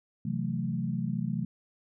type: chord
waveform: sine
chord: F# half-diminished seventh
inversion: second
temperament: equal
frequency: 130.81 / 164.81 / 185 / 220 Hz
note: C3 / E3 / F#3 / A3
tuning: 0 / 0 / 0 / 0 cents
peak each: -34 dBFS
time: 0.25-1.45 s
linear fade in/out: 5 ms
effects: none